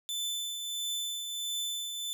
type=tone with tremolo; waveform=sawtooth; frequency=3520 Hz; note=A7; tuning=in tune; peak=-28 dBFS; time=0.09-2.13 s; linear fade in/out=0 ms; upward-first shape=triangle; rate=1.5 Hz; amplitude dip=45%; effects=none